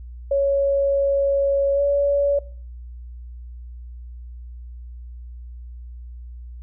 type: tone with pitch glide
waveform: sine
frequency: 556 to 567 Hz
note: C#5 to C#5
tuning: +5 to +39 cents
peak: -16 dBFS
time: 0.31-2.39 s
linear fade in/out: 5 ms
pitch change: +34 cents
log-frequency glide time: 1.74-1.81 s
effects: noise-tail reverb RT60 0.5 s tail -21 dB re dry + added 60 Hz sine -34 dBFS peak until 6.62 s